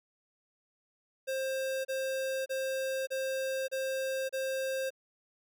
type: tone bursts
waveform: square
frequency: 530 Hz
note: C5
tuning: 22 cents sharp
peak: -32 dBFS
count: 6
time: 1.27-4.905 s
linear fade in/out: 20 ms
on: 580 ms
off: 31 ms
effects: none